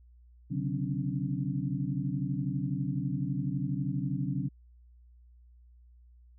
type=tone cluster; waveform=sine; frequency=132.9 / 145 / 185.7 / 261.8 / 285.6 Hz; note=C3 / D3 / F#3 / C4 / D4; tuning=+27 / -22 / +7 / +1 / -48 cents; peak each=-34 / -34 / -35 / -39 / -38 dBFS; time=0.5-4.49 s; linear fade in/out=20 ms; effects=added 60 Hz sine -54 dBFS peak until 6.38 s